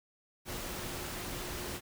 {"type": "tone in noise", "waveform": "sine", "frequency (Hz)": 358.5, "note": "F4", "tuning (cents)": 45, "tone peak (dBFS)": -48, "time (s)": [0.45, 1.81], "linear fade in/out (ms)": 50, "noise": "pink", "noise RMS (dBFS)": -40, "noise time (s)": [0.45, 1.81], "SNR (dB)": -11, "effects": []}